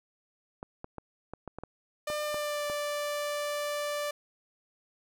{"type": "clicks", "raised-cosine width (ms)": 1, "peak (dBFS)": -25, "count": 10, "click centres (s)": [0.629, 0.844, 0.983, 1.336, 1.477, 1.586, 1.636, 2.101, 2.344, 2.699]}
{"type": "tone with pitch glide", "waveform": "sawtooth", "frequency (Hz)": [599, 587], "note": ["D5", "D5"], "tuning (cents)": [34, -1], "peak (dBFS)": -27, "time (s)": [2.07, 4.11], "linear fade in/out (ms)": 5, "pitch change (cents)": -35, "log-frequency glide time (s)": [2.23, 2.66]}
{"effects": []}